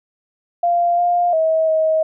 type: tone with pitch steps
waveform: sine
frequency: 694 / 703 / 641 / 634 Hz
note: F5 / F5 / E5 / D#5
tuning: -11 / +11 / -49 / +32 cents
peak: -13 dBFS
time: 0.63-2.03 s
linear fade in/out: 5 ms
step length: 350 ms
effects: none